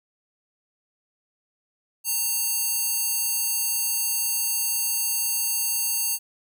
square tone with high-pass filter, 914 Hz, A#5, 34 cents flat, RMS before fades -25 dBFS, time 2.04-6.19 s, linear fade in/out 50 ms, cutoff 8200 Hz, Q 0.71, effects none

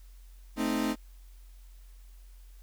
40% pulse chord, A diminished, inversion none, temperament equal, 220 / 261.6 / 311.1 Hz, A3 / C4 / Eb4, 0 / 0 / 0 cents, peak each -31 dBFS, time 0.56-0.96 s, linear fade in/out 50 ms, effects added 44 Hz sine -48 dBFS peak until 2.62 s + white hiss -65 dBFS RMS until 2.62 s

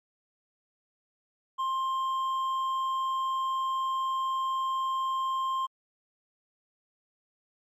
sine tone with hard clipping, 1056 Hz, C6, 16 cents sharp, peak -28 dBFS, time 1.58-5.67 s, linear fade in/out 20 ms, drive 4 dB, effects MP3 64 kbps

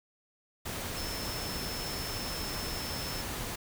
sine tone in noise, 5290 Hz, E8, 5 cents sharp, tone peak -40 dBFS, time 0.96-3.22 s, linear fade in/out 10 ms, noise pink, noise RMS -37 dBFS, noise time 0.65-3.56 s, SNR -6 dB, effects none

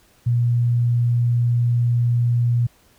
sine tone, 119.8 Hz, A#2, 48 cents sharp, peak -15 dBFS, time 0.26-2.67 s, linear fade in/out 10 ms, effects pink hiss -56 dBFS RMS until 2.98 s

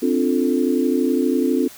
sine chord, D minor seventh, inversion third, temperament equal, 261.6 / 293.7 / 349.2 / 440 Hz, C4 / D4 / F4 / A4, 0 / 0 / 0 / 0 cents, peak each -19 / -22 / -22 / -24 dBFS, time 0.02-1.68 s, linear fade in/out 10 ms, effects white hiss -42 dBFS RMS until 1.77 s

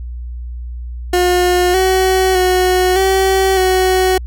30% pulse tone with pitch steps, 358.5 / 376.1 / 367.2 / 382.9 / 372.7 Hz, F4 / F#4 / F#4 / G4 / F#4, +45 / +28 / -13 / -41 / +13 cents, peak -8 dBFS, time 1.13-4.18 s, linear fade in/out 5 ms, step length 610 ms, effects added 60 Hz sine -23 dBFS peak until 4.26 s

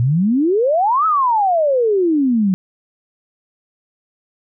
sine exponential two-way sweep, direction up then down, 113.8 to 1318.5 to 180.8 Hz, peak -12 dBFS, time 0-2.54 s, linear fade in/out 0 ms, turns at 1.06 s, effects none

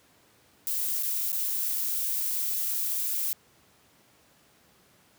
violet noise with dropouts, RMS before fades -29 dBFS, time 0.67-3.33 s, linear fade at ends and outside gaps 0 ms, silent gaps 1.026-1.032 / 1.319-1.328 / 1.5-1.503 s, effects pink hiss -61 dBFS RMS until 5.18 s + high-pass 100 Hz 12 dB/octave

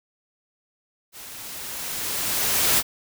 white noise with level ramp, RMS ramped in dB -41 to -18 dBFS, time 1.12-2.83 s, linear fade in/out 50 ms, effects none

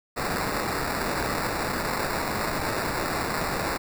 violet noise with sample-and-hold, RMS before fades -28 dBFS, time 0.16-3.78 s, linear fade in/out 20 ms, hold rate 3150 Hz, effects none

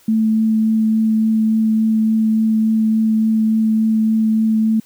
sine tone with vibrato, 220 Hz, A3, in tune, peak -12 dBFS, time 0.08-4.8 s, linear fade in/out 5 ms, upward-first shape triangle, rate 3.5 Hz, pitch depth 10 cents each way, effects white hiss -51 dBFS RMS until 4.85 s

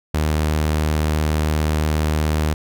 sawtooth tone, 76.9 Hz, D#2, 20 cents flat, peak -13 dBFS, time 0.14-2.54 s, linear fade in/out 5 ms, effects none

